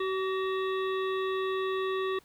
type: harmonic tone with a mistuned harmonic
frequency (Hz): 380.5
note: F#4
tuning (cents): +48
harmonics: 1 / 3 / 5 / 7 / 9 / 10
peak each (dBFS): -29 / -35 / -40 / -46 / -46 / -46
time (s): 0-2.19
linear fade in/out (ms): 5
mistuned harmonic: 5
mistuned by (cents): -37
effects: pink hiss -61 dBFS RMS until 2.24 s